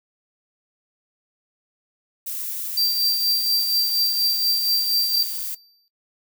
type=noise; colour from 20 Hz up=violet; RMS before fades=-29 dBFS; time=2.26-5.55 s; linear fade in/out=10 ms
type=tone with tremolo; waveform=square; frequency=4699 Hz; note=D8; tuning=in tune; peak=-17 dBFS; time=2.77-5.23 s; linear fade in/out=5 ms; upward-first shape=triangle; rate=4.2 Hz; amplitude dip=55%
type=tone with exponential decay; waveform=square; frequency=4660 Hz; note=D8; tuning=14 cents flat; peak=-24 dBFS; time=5.14-5.88 s; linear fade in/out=0 ms; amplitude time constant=160 ms
effects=noise-tail reverb RT60 0.1 s tail -17 dB re dry